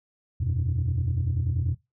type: chord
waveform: sine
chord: E suspended second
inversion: none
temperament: equal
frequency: 82.41 / 92.5 / 123.47 Hz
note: E2 / F#2 / B2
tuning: 0 / 0 / 0 cents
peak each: -26 dBFS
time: 0.4-1.75 s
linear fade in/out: 10 ms
effects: noise-tail reverb RT60 0.2 s tail -19 dB re dry + tanh soft clip ceiling -19 dBFS